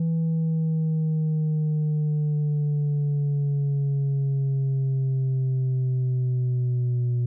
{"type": "exponential sweep", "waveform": "sine", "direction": "down", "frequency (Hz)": [164.81, 121.4], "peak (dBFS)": -18, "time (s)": [0, 7.26], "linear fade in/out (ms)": 5, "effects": ["tanh soft clip ceiling -20 dBFS"]}